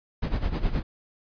brown noise with tremolo, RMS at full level -23 dBFS, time 0.22-0.83 s, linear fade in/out 10 ms, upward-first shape sine, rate 9.6 Hz, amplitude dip 75%, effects resampled to 11025 Hz

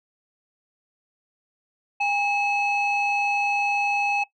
sine tone pair together, 813 / 2581 Hz, G#5 / E7, -37 / -37 cents, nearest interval octave + minor sixth, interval 2000 cents, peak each -21 / -22 dBFS, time 2-4.24 s, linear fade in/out 10 ms, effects noise-tail reverb RT60 0.1 s tail -18 dB re dry + tanh soft clip ceiling -17 dBFS

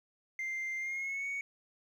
sine tone with pitch glide, 2093 to 2230 Hz, C7 to C#7, 0 to +10 cents, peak -32 dBFS, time 0.39-1.41 s, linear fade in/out 2 ms, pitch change +110 cents, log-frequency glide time 0.78-1.27 s, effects tanh soft clip ceiling -33 dBFS + 11-bit

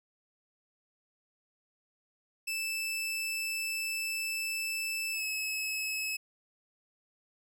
sawtooth tone with pitch glide, 2637 to 2581 Hz, E7 to E7, 0 to -37 cents, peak -29 dBFS, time 2.47-6.17 s, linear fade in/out 10 ms, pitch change -37 cents, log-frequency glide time 5.12-5.23 s, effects none

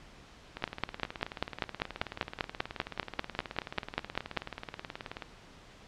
two click trains, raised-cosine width 0.3 ms, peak -22 / -12 dBFS, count 88 / 20, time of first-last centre 0.57-5.222 / 0.64-4.373 s, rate 18.7 / 5.09 Hz, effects pink hiss -54 dBFS RMS until 5.87 s + low-pass 5000 Hz 12 dB/octave

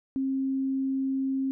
sine tone, 267.6 Hz, C4, 39 cents sharp, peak -25 dBFS, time 0.16-1.51 s, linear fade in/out 0 ms, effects none

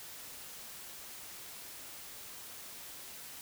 silence, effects white hiss -48 dBFS RMS until 3.41 s

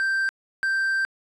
triangle tone pair in turn, 1568 / 1568 Hz, G6 / G6, 0 / 0 cents, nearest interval unison, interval 0 cents, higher neither, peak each -19 dBFS, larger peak neither, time 0-0.29 / 0.63-1.05 s, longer second, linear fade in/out 0 ms, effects resampled to 24000 Hz

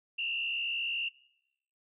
sine tone with frequency modulation, 2766 Hz, F7, 17 cents flat, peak -31 dBFS, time 0.18-1.09 s, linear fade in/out 10 ms, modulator 66.6 Hz, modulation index 1.5, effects noise-tail reverb RT60 0.8 s tail -21 dB re dry

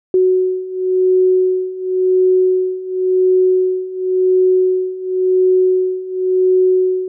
sine beating tone pair, 370 / 370.93 Hz, F#4 / F#4, 0 / +4 cents, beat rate 0.93 Hz, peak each -16 / -13 dBFS, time 0.14-7.08 s, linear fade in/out 2 ms, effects none

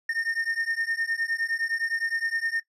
triangle beating tone pair, 1821 / 1830.7 Hz, A#6 / A#6, -41 / -32 cents, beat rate 9.7 Hz, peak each -27 dBFS, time 0.09-2.6 s, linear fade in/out 5 ms, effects noise-tail reverb RT60 0.1 s tail -17 dB re dry + resampled to 32000 Hz

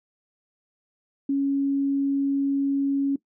sine tone, 277.2 Hz, C#4, in tune, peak -20 dBFS, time 1.29-3.16 s, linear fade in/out 5 ms, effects noise-tail reverb RT60 0.1 s tail -19 dB re dry

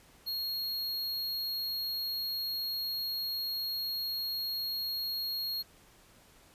square tone, 4287 Hz, C8, 41 cents sharp, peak -33 dBFS, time 0.26-5.63 s, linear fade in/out 20 ms, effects pink hiss -60 dBFS RMS until 6.54 s + resampled to 32000 Hz

